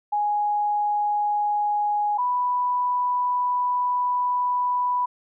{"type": "tone pair in turn", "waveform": "sine", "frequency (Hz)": [830.6, 987.8], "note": ["G#5", "B5"], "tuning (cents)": [0, 0], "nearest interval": "minor third", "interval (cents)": 300, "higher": "second", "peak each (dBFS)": [-20, -20], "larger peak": "neither", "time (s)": [[0.12, 2.18], [2.18, 5.06]], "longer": "second", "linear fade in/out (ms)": 10, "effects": []}